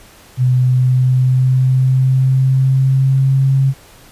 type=tone with pitch glide; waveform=sine; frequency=126.6 to 134.91 Hz; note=B2 to C#3; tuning=+43 to -47 cents; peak=-9 dBFS; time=0.37-3.74 s; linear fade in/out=50 ms; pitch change=+110 cents; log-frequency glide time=0.57-3.47 s; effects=pink hiss -43 dBFS RMS until 4.11 s + resampled to 32000 Hz